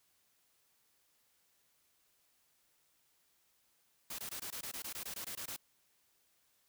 white noise bursts, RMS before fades -43 dBFS, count 14, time 4.1-5.564 s, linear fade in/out 5 ms, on 86 ms, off 20 ms, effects white hiss -74 dBFS RMS until 6.68 s

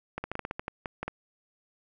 clicks, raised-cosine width 0.5 ms, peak -18 dBFS, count 12, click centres 0.18 / 0.24 / 0.316 / 0.354 / 0.393 / 0.451 / 0.511 / 0.595 / 0.681 / 0.858 / 1.03 / 1.08 s, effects none

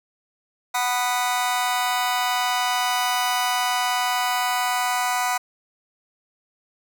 sawtooth chord, B major, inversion second, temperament just, 740.8 / 987.8 / 1234.7 Hz, F#5 / B5 / D#6, +2 / 0 / -14 cents, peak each -20 / -21 / -25 dBFS, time 0.74-5.38 s, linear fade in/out 10 ms, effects none

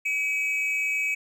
triangle tone pair together, 2283 / 2554 Hz, D7 / D#7, -50 / +45 cents, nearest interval major second, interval 195 cents, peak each -25 dBFS, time 0.05-1.15 s, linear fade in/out 10 ms, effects none

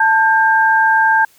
sine tone pair together, 886 / 1592.4 Hz, A5 / G6, +12 / +27 cents, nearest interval minor seventh, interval 1015 cents, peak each -12 dBFS, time 0-1.25 s, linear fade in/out 5 ms, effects white hiss -51 dBFS RMS until 1.38 s

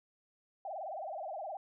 sine tone with vibrato, 698.5 Hz, F5, in tune, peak -38 dBFS, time 0.65-1.57 s, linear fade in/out 2 ms, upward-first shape sine, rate 19 Hz, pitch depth 240 cents each way, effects none

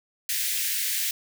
white high-pass noise, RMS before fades -27 dBFS, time 0.29-1.11 s, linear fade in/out 2 ms, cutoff 1700 Hz, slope 48 dB/octave, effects none

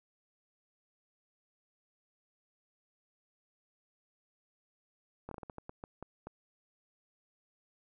slowing click train, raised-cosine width 1 ms, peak -29 dBFS, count 11, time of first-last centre 5.29-6.27 s, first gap 23 ms, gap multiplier 1.3, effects none

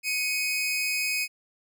sawtooth tone pair together, 2215 / 2514 Hz, C#7 / D#7, -2 / +17 cents, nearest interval major second, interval 219 cents, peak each -29 / -23 dBFS, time 0.03-1.28 s, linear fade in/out 50 ms, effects none

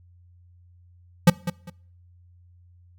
square tone with echo, 173.3 Hz, F3, 13 cents flat, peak -10 dBFS, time 1.27-1.3 s, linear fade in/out 5 ms, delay 200 ms, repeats 2, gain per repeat -13 dB, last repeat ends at 1.7 s, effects noise-tail reverb RT60 0.6 s tail -23 dB re dry + added 88 Hz sine -51 dBFS peak until 2.98 s

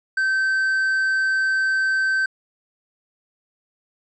triangle tone, 1548 Hz, G6, 22 cents flat, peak -16 dBFS, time 0.17-2.26 s, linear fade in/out 5 ms, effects resampled to 22050 Hz

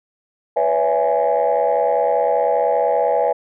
sine chord, C# minor seventh, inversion third, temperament equal with one note detuned, 493.9 / 564.1 / 659.3 / 830.6 Hz, B4 / C#5 / E5 / G#5, 0 / +30 / 0 / 0 cents, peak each -19 dBFS, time 0.56-3.33 s, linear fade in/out 10 ms, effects tanh soft clip ceiling -8 dBFS

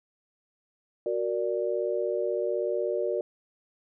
sine chord, Gb augmented, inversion none, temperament equal, 370 / 466.2 / 587.3 Hz, Gb4 / Bb4 / D5, 0 / 0 / 0 cents, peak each -30 dBFS, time 1.06-3.21 s, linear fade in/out 2 ms, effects none

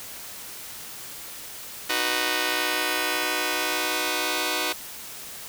5% pulse chord, B major, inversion first, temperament just, 308.7 / 370.4 / 493.9 Hz, D#4 / F#4 / B4, -14 / +2 / 0 cents, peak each -17 dBFS, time 1.89-4.73 s, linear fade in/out 10 ms, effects white hiss -39 dBFS RMS until 5.48 s

